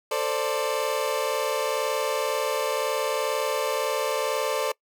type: tone cluster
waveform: 30% pulse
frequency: 444.2 / 525 / 587 Hz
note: A4 / C5 / D5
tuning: +16 / +6 / -1 cents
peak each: -26 dBFS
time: 0.11-4.72 s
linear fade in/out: 5 ms
effects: noise-tail reverb RT60 0.1 s tail -23 dB re dry